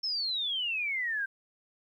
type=exponential sweep; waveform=sine; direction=down; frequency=5370 to 1559 Hz; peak=-29 dBFS; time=0.03-1.26 s; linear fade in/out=10 ms; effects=11-bit